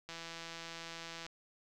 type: click train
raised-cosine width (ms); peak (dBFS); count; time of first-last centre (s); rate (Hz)
0.2; -28; 196; 0.09-1.265; 166
effects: none